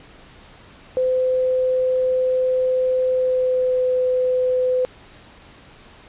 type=tone with pitch glide; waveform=sine; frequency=512 to 507 Hz; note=C5 to B4; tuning=-38 to +45 cents; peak=-16 dBFS; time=0.97-4.85 s; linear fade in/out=0 ms; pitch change=-17 cents; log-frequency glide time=3.1-3.85 s; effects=pink hiss -46 dBFS RMS until 6.08 s + resampled to 8000 Hz